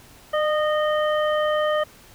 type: harmonic tone with a mistuned harmonic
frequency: 616 Hz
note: D#5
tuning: 17 cents flat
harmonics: 1 / 2 / 3 / 5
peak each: -20 / -26 / -30 / -34 dBFS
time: 0.33-1.84 s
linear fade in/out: 10 ms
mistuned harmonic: 1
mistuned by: -28 cents
effects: pink hiss -49 dBFS RMS until 2.14 s